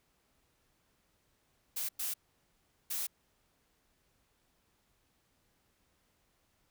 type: noise bursts at uneven times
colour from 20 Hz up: blue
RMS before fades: -36 dBFS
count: 3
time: 1.76-1.89 / 1.99-2.14 / 2.9-3.07 s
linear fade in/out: 10 ms
effects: pink hiss -74 dBFS RMS until 6.7 s